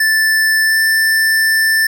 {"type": "tone with pitch glide", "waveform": "square", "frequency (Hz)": [1760, 1772.2], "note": ["A6", "A6"], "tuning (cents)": [0, 12], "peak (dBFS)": -11, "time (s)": [0, 1.87], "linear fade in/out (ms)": 5, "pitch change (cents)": 12, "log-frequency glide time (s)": [0.64, 0.79], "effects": []}